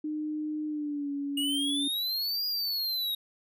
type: tone with pitch glide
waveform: sine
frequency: 304.8 to 282.8 Hz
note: D#4 to C#4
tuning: -36 to +35 cents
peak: -30 dBFS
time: 0.04-1.88 s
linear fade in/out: 5 ms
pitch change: -129 cents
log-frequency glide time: 0.67-1.11 s
type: exponential two-way sweep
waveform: square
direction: up then down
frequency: 2861 to 4888 to 3772 Hz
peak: -29 dBFS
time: 1.37-3.15 s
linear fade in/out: 5 ms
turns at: 2.46 s
effects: none

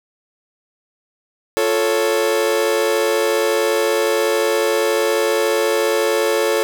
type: chord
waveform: 40% pulse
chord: F augmented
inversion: none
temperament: equal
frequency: 349.2 / 440 / 554.4 Hz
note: F4 / A4 / C#5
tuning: 0 / 0 / 0 cents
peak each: -22 / -17 / -19 dBFS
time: 1.57-6.63 s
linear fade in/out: 0 ms
effects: none

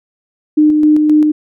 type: tone with tremolo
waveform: sine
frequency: 303.6 Hz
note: D#4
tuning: 42 cents flat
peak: -5 dBFS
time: 0.57-1.32 s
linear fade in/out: 10 ms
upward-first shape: square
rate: 3.8 Hz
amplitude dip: 30%
effects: none

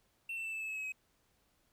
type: tone with pitch steps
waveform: triangle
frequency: 2700 / 2677 / 2654 / 2631 / 2608 / 2586 / 2563 / 2541 Hz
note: E7 / E7 / E7 / E7 / E7 / E7 / E7 / D#7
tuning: +41 / +26 / +11 / -4 / -19 / -34 / -49 / +36 cents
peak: -36 dBFS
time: 0.29-0.922 s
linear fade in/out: 5 ms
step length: 79 ms
effects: pink hiss -74 dBFS RMS until 1.72 s

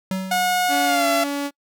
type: tone with exponential decay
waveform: square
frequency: 189 Hz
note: F#3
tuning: 37 cents sharp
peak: -21 dBFS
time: 0.11-0.9 s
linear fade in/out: 2 ms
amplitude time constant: 170 ms
type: tone with pitch glide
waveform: sawtooth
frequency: 725 to 676.4 Hz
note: F#5 to E5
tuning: -35 to +44 cents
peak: -14 dBFS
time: 0.31-1.24 s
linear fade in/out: 5 ms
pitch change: -121 cents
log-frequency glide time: 0.85-1.07 s
type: tone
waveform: sawtooth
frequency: 284 Hz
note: C#4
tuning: 42 cents sharp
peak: -19 dBFS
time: 0.68-1.51 s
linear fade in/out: 50 ms
effects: noise-tail reverb RT60 0.1 s tail -26 dB re dry

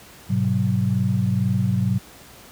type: tone cluster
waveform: sine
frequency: 104.7 / 126.8 / 186.7 Hz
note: G#2 / B2 / F#3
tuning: +15 / +46 / +16 cents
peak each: -22 dBFS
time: 0.29-1.99 s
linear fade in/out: 20 ms
effects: pink hiss -45 dBFS RMS until 2.51 s + high-pass 60 Hz 12 dB/octave

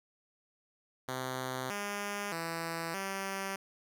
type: tone with pitch steps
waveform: 5% pulse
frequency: 129.3 / 203.6 / 165.7 / 194.3 Hz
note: C3 / G#3 / E3 / G3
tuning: -20 / -34 / +9 / -15 cents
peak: -24 dBFS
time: 1.08-3.56 s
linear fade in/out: 5 ms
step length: 620 ms
effects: none

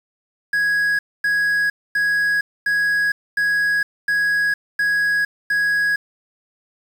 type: tone bursts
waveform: triangle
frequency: 1661.2 Hz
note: G#6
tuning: in tune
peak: -14 dBFS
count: 8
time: 0.53-5.96 s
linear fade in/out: 5 ms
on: 460 ms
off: 250 ms
effects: 7-bit

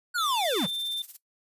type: linear sweep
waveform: square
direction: down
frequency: 1500 to 132.8 Hz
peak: -26 dBFS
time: 0.14-0.67 s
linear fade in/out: 20 ms
type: tone with pitch glide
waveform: triangle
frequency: 3531 to 3572 Hz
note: A7 to A7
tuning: +5 to +25 cents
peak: -28 dBFS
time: 0.18-1.02 s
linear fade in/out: 2 ms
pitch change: +20 cents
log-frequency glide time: 0.36-0.75 s
type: noise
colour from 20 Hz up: blue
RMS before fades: -41 dBFS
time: 0.19-0.66 s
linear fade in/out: 50 ms
type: noise with tremolo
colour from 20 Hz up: violet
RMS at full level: -39 dBFS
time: 0.44-1.17 s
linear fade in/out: 10 ms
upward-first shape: sine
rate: 17 Hz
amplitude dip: 80%
effects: noise-tail reverb RT60 0.1 s tail -18 dB re dry + resampled to 32000 Hz

